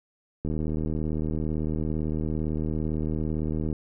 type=click train; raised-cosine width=3 ms; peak=-17 dBFS; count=256; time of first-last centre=0.45-3.728 s; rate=77.8 Hz; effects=none